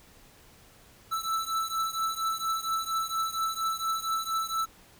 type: beating tone pair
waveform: square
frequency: 1318.5 / 1322.8 Hz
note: E6 / E6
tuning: 0 / +6 cents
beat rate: 4.3 Hz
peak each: -31 / -33 dBFS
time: 1.11-4.66 s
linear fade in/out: 20 ms
effects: pink hiss -56 dBFS RMS until 4.99 s